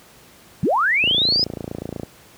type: linear sweep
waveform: sine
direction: up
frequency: 123.47 to 5140 Hz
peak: -15 dBFS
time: 0.63-1.44 s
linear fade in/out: 0 ms
type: click train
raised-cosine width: 2 ms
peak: -14 dBFS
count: 29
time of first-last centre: 1.04-2.033 s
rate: 28.2 Hz
effects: pink hiss -48 dBFS RMS until 2.37 s + high-pass 80 Hz 12 dB/octave